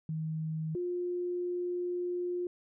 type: tone pair in turn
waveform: sine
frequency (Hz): 158.1 / 354.9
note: D#3 / F4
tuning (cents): +28 / +28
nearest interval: octave + major second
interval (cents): 1400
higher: second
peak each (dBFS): -32 / -31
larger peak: second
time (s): 0.09-0.75 / 0.75-2.47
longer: second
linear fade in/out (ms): 2
effects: none